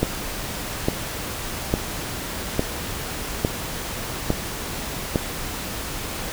click train, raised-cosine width 2 ms, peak -5 dBFS, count 7, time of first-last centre 0.03-5.158 s, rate 1.17 Hz, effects pink hiss -30 dBFS RMS until 6.32 s

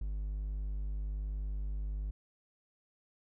triangle tone, 50.6 Hz, G#1, 44 cents flat, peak -32 dBFS, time 0.01-2.11 s, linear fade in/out 5 ms, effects none

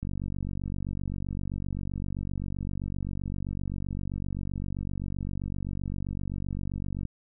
click train, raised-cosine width 5 ms, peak -21 dBFS, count 336, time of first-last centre 0.03-7.053 s, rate 47.7 Hz, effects none

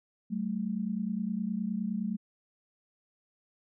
sine tone pair together, 190.33 / 220 Hz, F#3 / A3, +49 / 0 cents, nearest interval minor third, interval 251 cents, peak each -33 / -32 dBFS, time 0.3-2.17 s, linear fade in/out 20 ms, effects none

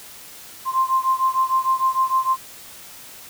sine beating tone pair, 1046.5 / 1053.1 Hz, C6 / C6, 0 / +11 cents, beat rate 6.6 Hz, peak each -19 / -21 dBFS, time 0.65-2.37 s, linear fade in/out 50 ms, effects white hiss -41 dBFS RMS until 3.29 s

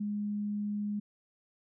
sine tone, 207 Hz, G#3, 5 cents flat, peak -31 dBFS, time 0-1 s, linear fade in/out 10 ms, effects none

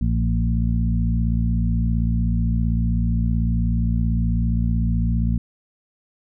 harmonic tone with a mistuned harmonic, 57.2 Hz, A#1, 32 cents flat, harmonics 1 / 2 / 3 / 4, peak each -20 / -23 / -25 / -26 dBFS, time 0.01-5.38 s, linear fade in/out 5 ms, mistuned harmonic 2, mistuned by -23 cents, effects none

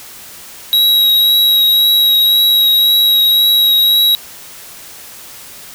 square tone with vibrato, 3843 Hz, B7, 48 cents flat, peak -8 dBFS, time 0.73-4.15 s, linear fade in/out 0 ms, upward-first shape triangle, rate 1.9 Hz, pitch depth 15 cents each way, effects white hiss -34 dBFS RMS until 5.74 s

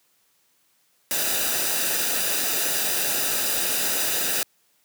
white noise with comb filter, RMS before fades -24 dBFS, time 1.11-4.43 s, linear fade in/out 0 ms, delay 0.92 ms, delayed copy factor -0.6, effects white hiss -65 dBFS RMS until 4.84 s + high-pass 100 Hz 12 dB/octave

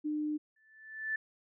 sine tone, 301.8 Hz, D4, 47 cents sharp, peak -31 dBFS, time 0.04-0.38 s, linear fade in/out 20 ms
sine tone with exponential growth, 1756 Hz, A6, 4 cents flat, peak -29 dBFS, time 0.56-1.16 s, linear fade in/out 5 ms, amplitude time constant 130 ms
effects none

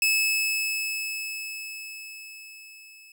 sawtooth tone with level ramp, 2600 Hz, E7, 24 cents flat, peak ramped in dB -16 to -45 dBFS, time 0.02-3.12 s, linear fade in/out 2 ms, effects none

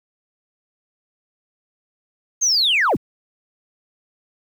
sine linear sweep, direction down, 6540 to 42.45 Hz, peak -13 dBFS, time 2.41-2.97 s, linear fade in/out 20 ms, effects tanh soft clip ceiling -11 dBFS + 8-bit

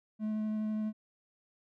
triangle tone with vibrato, 215.1 Hz, A3, 39 cents flat, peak -29 dBFS, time 0.19-0.93 s, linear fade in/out 50 ms, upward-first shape sine, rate 12 Hz, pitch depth 8 cents each way, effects none

